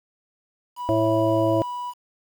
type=tone; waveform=triangle; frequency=981 Hz; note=B5; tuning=12 cents flat; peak=-26 dBFS; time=0.76-1.94 s; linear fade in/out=50 ms
type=harmonic tone; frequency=110 Hz; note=A2; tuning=in tune; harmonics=1 / 3 / 5 / 6; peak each=-26 / -22 / -24 / -23 dBFS; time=0.89-1.62 s; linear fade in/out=0 ms
effects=8-bit